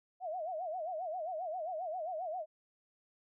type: tone with vibrato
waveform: sine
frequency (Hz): 680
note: F5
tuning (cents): -46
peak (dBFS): -36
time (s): 0.2-2.46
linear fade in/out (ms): 50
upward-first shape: sine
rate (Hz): 7.5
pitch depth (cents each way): 180
effects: none